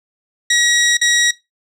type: tone with dropouts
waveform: 15% pulse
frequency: 1908 Hz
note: A#6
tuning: 40 cents sharp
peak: -5 dBFS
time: 0.5-1.31 s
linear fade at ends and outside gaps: 5 ms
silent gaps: 0.971-1.013 s
effects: noise-tail reverb RT60 0.2 s tail -20 dB re dry + low-pass 9000 Hz 12 dB/octave